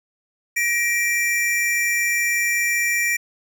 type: tone pair together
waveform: square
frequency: 1894.6 / 2349 Hz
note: A#6 / D7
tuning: +28 / 0 cents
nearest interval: major third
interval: 372 cents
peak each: -23 / -21 dBFS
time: 0.56-3.17 s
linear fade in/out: 10 ms
effects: none